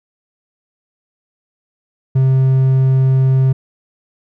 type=tone; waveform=triangle; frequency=132.1 Hz; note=C3; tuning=17 cents sharp; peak=-7 dBFS; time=2.15-3.53 s; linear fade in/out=10 ms; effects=none